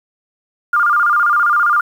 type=tone with vibrato; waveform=sine; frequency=1300 Hz; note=E6; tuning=24 cents flat; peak=-10 dBFS; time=0.73-1.81 s; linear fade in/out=5 ms; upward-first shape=square; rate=15 Hz; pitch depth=140 cents each way; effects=7-bit